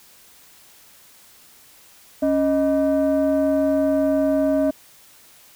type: tone pair together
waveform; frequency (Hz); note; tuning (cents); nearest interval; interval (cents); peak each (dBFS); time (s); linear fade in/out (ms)
sine; 277.2 / 622.3; C#4 / D#5; 0 / 0; octave + major second; 1400; -17; 2.22-4.71; 10
effects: tanh soft clip ceiling -13 dBFS + white hiss -50 dBFS RMS until 5.55 s